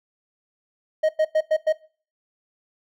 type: tone bursts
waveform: triangle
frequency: 625 Hz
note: D#5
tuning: 8 cents sharp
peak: -14 dBFS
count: 5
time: 1.03-1.727 s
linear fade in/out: 10 ms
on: 61 ms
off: 98 ms
effects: noise-tail reverb RT60 0.4 s tail -20 dB re dry